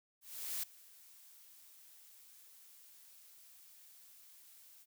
blue noise with ADSR envelope, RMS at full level -38 dBFS, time 0.21-4.86 s, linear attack 420 ms, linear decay 8 ms, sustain -22 dB, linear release 41 ms, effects none

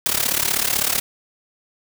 white noise with amplitude modulation, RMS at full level -17 dBFS, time 0.06-1 s, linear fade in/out 0 ms, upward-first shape sine, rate 35.9 Hz, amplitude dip 85%, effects none

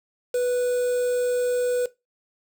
triangle tone with quantisation, 493.1 Hz, B4, 3 cents flat, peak -18 dBFS, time 0.34-1.86 s, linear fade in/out 5 ms, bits 6, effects noise-tail reverb RT60 0.2 s tail -17 dB re dry

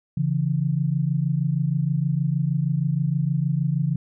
sine tone pair together, 139.5 / 165.89 Hz, C#3 / E3, +11 / +11 cents, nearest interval minor third, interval 300 cents, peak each -22 / -23 dBFS, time 0.17-3.96 s, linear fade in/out 5 ms, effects none

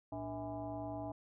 sine tone with frequency modulation, 470 Hz, A#4, 14 cents sharp, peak -39 dBFS, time 0.12-1.12 s, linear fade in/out 5 ms, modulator 178 Hz, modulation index 2.2, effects none

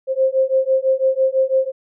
sine beating tone pair, 525 / 531 Hz, C5 / C5, +6 / +25 cents, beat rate 6 Hz, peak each -17 dBFS, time 0.07-1.72 s, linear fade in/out 50 ms, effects none

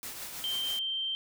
white noise with tremolo, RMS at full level -39 dBFS, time 0.03-0.79 s, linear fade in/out 0 ms, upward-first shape triangle, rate 6.3 Hz, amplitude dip 45%
sine tone, 3136 Hz, G7, in tune, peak -30 dBFS, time 0.44-1.15 s, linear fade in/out 0 ms
effects none

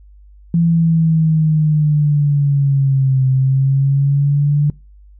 sine linear two-way sweep, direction down then up, 169.1 to 130.81 to 147.3 Hz, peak -10 dBFS, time 0.54-4.7 s, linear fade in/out 2 ms, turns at 3.27 s, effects noise-tail reverb RT60 0.3 s tail -24 dB re dry + added 50 Hz sine -40 dBFS peak until 5.19 s

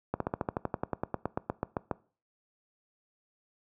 slowing click train, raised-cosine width 1 ms, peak -15 dBFS, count 19, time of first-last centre 0.14-1.912 s, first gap 63 ms, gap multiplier 1.05, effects noise-tail reverb RT60 0.4 s tail -21 dB re dry + high-pass 80 Hz 12 dB/octave

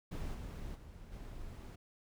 brown noise with level steps, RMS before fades -40 / -44 / -52 / -47 dBFS, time 0.11-1.76 s, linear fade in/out 10 ms, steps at 0.33 / 0.74 / 1.11 s, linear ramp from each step 20 ms, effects none

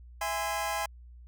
sawtooth chord, E augmented, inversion none, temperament just, 659.3 / 824.1 / 1030.1 Hz, E5 / G#5 / B#5, 0 / -14 / -27 cents, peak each -32 / -29 / -31 dBFS, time 0.21-0.86 s, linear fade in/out 5 ms, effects added 60 Hz sine -47 dBFS peak until 1.27 s

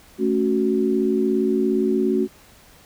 sine chord, F# minor, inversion first, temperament equal, 220 / 277.2 / 370 Hz, A3 / C#4 / F#4, 0 / 0 / 0 cents, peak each -22 / -23 / -20 dBFS, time 0.18-2.28 s, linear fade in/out 50 ms, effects pink hiss -50 dBFS RMS until 2.85 s

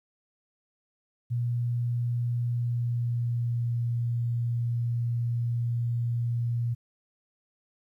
sine tone with pitch glide, 120 to 118.55 Hz, B2 to A#2, -49 to +30 cents, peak -25 dBFS, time 1.3-6.75 s, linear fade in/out 20 ms, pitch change -21 cents, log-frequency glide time 2.53-3.77 s, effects 11-bit

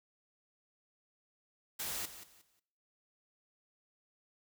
white noise with echo, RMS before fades -39 dBFS, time 1.79-2.06 s, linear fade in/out 10 ms, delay 180 ms, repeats 3, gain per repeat -12 dB, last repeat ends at 2.6 s, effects noise-tail reverb RT60 0.8 s tail -22 dB re dry

